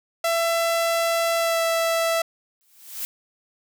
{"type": "tone with pitch glide", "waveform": "sawtooth", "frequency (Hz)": [669, 661.7], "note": ["E5", "E5"], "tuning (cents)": [25, 6], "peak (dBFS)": -16, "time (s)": [0.24, 2.22], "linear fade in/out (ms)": 5, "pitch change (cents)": -19, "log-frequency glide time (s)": [1.38, 1.61]}
{"type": "noise with exponential growth", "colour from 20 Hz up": "blue", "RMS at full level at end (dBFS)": -27, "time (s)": [2.61, 3.05], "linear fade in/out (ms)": 0, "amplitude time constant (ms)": 95}
{"effects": []}